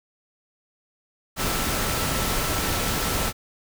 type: tone in noise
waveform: sine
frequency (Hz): 1328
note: E6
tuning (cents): +12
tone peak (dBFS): -35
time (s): 1.36-3.33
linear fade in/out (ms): 50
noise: pink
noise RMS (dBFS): -25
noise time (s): 1.36-3.33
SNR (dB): -13
effects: none